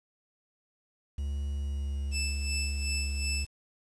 triangle tone with vibrato, 70.4 Hz, C#2, 27 cents sharp, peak -28 dBFS, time 1.18-3.45 s, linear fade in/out 5 ms, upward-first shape sine, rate 0.89 Hz, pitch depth 10 cents each way
15% pulse tone with tremolo, 2637 Hz, E7, in tune, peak -23 dBFS, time 2.11-3.47 s, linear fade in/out 50 ms, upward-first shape sine, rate 2.7 Hz, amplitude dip 65%
effects resampled to 22050 Hz + 9-bit

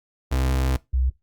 35% pulse / sine tone pair in turn, 65.41 / 63.92 Hz, C2 / C2, 0 / -40 cents, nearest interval unison, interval 40 cents, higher first, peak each -18 dBFS, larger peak neither, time 0.31-0.77 / 0.93-1.1 s, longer first, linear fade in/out 10 ms, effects noise-tail reverb RT60 0.2 s tail -20 dB re dry + Opus 48 kbps

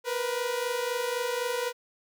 sawtooth tone pair together, 475.6 / 499.5 Hz, A#4 / B4, +35 / +20 cents, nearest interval minor second, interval 85 cents, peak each -27 dBFS, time 0.04-1.73 s, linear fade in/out 50 ms, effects none

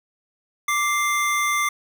square tone pair together, 1174.7 / 2093 Hz, D6 / C7, 0 / 0 cents, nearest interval minor seventh, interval 1000 cents, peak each -23 dBFS, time 0.68-1.69 s, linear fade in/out 5 ms, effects none

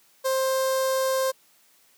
sawtooth tone with notch filter, 527 Hz, C5, 12 cents sharp, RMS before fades -24 dBFS, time 0.24-1.32 s, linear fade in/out 20 ms, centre 2400 Hz, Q 0.87, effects white hiss -60 dBFS RMS until 1.97 s + high-pass 150 Hz 12 dB/octave

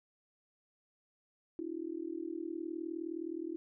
sine tone with amplitude modulation, 330.5 Hz, E4, 5 cents sharp, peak -33 dBFS, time 1.59-3.56 s, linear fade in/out 0 ms, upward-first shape sine, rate 39.4 Hz, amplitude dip 95%, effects none

